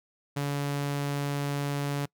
sawtooth tone, 142.6 Hz, C#3, 49 cents sharp, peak -24 dBFS, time 0.36-2.06 s, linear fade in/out 10 ms, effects noise-tail reverb RT60 0.1 s tail -24 dB re dry

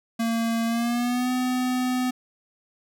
square tone with pitch glide, 228.9 to 252.5 Hz, A#3 to B3, -31 to +39 cents, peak -23 dBFS, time 0.19-2.11 s, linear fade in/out 10 ms, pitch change +170 cents, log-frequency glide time 0.66-1.31 s, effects none

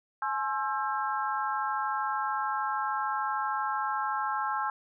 harmonic tone with a mistuned harmonic, 266.8 Hz, C4, 34 cents sharp, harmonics 3 / 4 / 5 / 6, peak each -32 / -33 / -33 / -37 dBFS, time 0.22-4.7 s, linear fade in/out 2 ms, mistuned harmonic 3, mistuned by +97 cents, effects none

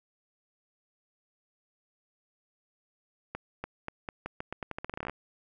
accelerating click train, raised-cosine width 0.5 ms, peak -20 dBFS, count 20, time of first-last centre 3.35-5.096 s, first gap 290 ms, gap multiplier 0.84, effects none

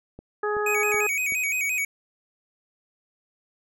click train, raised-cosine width 2 ms, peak -27 dBFS, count 4, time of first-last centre 0.19-1.322 s, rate 2.65 Hz
harmonic tone, 418.7 Hz, G#4, 14 cents sharp, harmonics 1 / 2 / 3 / 4, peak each -25 / -32 / -30 / -32 dBFS, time 0.43-1.07 s, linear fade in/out 5 ms
square tone with vibrato, 2378 Hz, D7, 21 cents sharp, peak -24 dBFS, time 0.66-1.85 s, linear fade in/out 5 ms, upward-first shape square, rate 5.8 Hz, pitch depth 93 cents each way
effects none

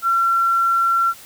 sine tone, 1360 Hz, F6, 46 cents flat, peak -14 dBFS, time 0.02-1.14 s, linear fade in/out 50 ms, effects white hiss -42 dBFS RMS until 1.25 s

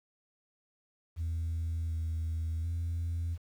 sine tone with pitch steps, 82.4 / 81.3 / 84.4 Hz, E2 / E2 / E2, 0 / -23 / +41 cents, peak -29 dBFS, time 1.16-3.38 s, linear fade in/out 50 ms, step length 740 ms, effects tanh soft clip ceiling -29 dBFS + 10-bit

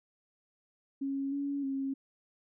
sine tone with pitch steps, 274.3 / 281.7 / 271.1 Hz, C#4 / C#4 / C#4, -18 / +28 / -38 cents, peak -31 dBFS, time 1.01-1.94 s, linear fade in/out 10 ms, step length 310 ms, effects none

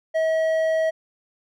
sine tone with hard clipping, 641 Hz, E5, 49 cents flat, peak -20 dBFS, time 0.14-0.91 s, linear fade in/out 20 ms, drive 6 dB, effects none

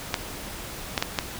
clicks, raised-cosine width 0.2 ms, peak -5 dBFS, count 4, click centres 0.142 / 0.978 / 1.025 / 1.188 s, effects pink hiss -37 dBFS RMS until 1.39 s

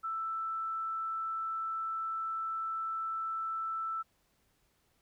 sine tone, 1324 Hz, E6, 7 cents sharp, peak -33 dBFS, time 0.03-4.03 s, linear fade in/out 20 ms, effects pink hiss -73 dBFS RMS until 5.01 s

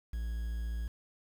triangle tone with quantisation, 57.1 Hz, A#1, 35 cents flat, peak -31 dBFS, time 0.13-0.88 s, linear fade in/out 5 ms, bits 9, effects none

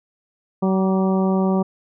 harmonic tone with a mistuned harmonic, 189.7 Hz, F#3, 43 cents sharp, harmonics 1 / 2 / 3 / 4 / 5 / 6, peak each -17 / -23 / -27 / -29 / -31 / -33 dBFS, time 0.62-1.63 s, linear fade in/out 10 ms, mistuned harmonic 6, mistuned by +41 cents, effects none

